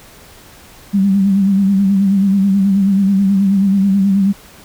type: tone with vibrato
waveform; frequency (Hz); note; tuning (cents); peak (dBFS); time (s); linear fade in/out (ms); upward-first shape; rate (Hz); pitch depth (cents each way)
sine; 196; G3; 0; -9; 0.93-4.33; 20; sine; 9.3; 52
effects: pink hiss -41 dBFS RMS until 4.64 s